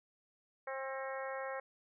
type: harmonic tone with a mistuned harmonic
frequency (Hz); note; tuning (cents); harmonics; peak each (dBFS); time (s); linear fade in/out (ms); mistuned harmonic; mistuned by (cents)
266.9; C4; +35; 2 / 3 / 4 / 5 / 6 / 7 / 8; -41 / -46 / -47 / -49 / -50 / -48 / -53; 0.67-1.6; 5; 8; +42
effects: none